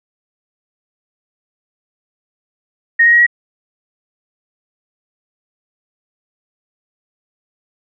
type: tone with pitch steps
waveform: sine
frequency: 1861 / 1878.3 / 1895.7 / 1913.3 Hz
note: A#6 / A#6 / A#6 / A#6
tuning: -3 / +13 / +29 / +45 cents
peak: -6 dBFS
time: 2.99-3.266 s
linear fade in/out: 10 ms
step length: 69 ms
effects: none